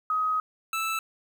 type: tone pair in turn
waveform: sine / 25% pulse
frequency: 1261 / 1318.4 Hz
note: D#6 / E6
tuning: +23 / 0 cents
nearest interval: minor second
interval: 77 cents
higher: second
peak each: -23 / -23 dBFS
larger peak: neither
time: 0.1-0.4 / 0.73-0.99 s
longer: first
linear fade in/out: 2 ms
effects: 10-bit